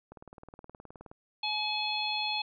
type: click train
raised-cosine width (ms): 1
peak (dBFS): -33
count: 20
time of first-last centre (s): 0.12-1.115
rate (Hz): 19.1
type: harmonic tone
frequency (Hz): 850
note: G#5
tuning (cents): +40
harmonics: 1 / 3 / 4 / 5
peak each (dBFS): -35 / -35 / -35 / -35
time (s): 1.43-2.42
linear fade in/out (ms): 5
effects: none